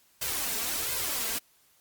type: noise with flanger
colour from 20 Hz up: white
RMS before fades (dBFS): -31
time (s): 0.21-1.39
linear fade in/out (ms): 10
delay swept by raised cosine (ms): 1.9 to 4.5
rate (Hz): 1.4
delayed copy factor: +0.7
effects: white hiss -64 dBFS RMS until 1.8 s + Opus 48 kbps